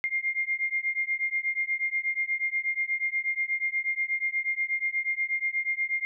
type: beating tone pair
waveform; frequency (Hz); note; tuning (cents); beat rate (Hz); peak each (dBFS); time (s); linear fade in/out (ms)
sine; 2112 / 2120.3; C7 / C7; +16 / +22; 8.3; -29; 0.04-6.05; 0
effects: none